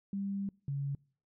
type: tone pair in turn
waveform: sine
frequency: 197.9 / 139.94 Hz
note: G3 / C#3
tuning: +17 / +17 cents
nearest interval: tritone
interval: 600 cents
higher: first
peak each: -33 / -32 dBFS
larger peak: second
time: 0.13-0.49 / 0.68-0.95 s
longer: first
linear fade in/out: 2 ms
effects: noise-tail reverb RT60 0.5 s tail -26 dB re dry